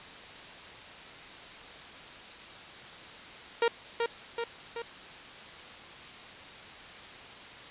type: tone with echo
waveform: sawtooth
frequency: 466.5 Hz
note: A#4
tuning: 1 cent sharp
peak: -19 dBFS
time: 3.62-3.68 s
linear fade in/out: 2 ms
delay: 380 ms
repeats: 3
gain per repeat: -4 dB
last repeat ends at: 4.82 s
effects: white hiss -46 dBFS RMS until 7.7 s + resampled to 8000 Hz

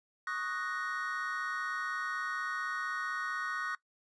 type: chord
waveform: triangle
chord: D# minor seventh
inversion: third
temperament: equal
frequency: 1108.7 / 1244.5 / 1480 / 1864.7 Hz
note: C#6 / D#6 / F#6 / A#6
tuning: 0 / 0 / 0 / 0 cents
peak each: -40 / -38 / -36 / -38 dBFS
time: 0.27-3.75 s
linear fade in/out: 2 ms
effects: noise-tail reverb RT60 0.1 s tail -20 dB re dry + resampled to 22050 Hz

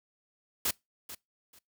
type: noise with echo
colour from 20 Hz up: white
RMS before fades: -29 dBFS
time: 0.65-0.71 s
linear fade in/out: 5 ms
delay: 440 ms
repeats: 2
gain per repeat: -14 dB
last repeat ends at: 1.59 s
effects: noise-tail reverb RT60 0.2 s tail -24 dB re dry

